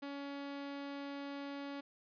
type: tone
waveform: sawtooth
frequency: 281.4 Hz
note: C#4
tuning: 26 cents sharp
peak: -38 dBFS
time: 0.02-1.81 s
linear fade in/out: 10 ms
effects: resampled to 11025 Hz